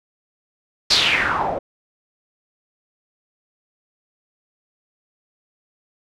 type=noise with low-pass filter sweep; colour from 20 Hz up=white; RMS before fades=-19 dBFS; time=0.9-1.59 s; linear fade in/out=10 ms; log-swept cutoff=4900 to 550 Hz; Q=4.5; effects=none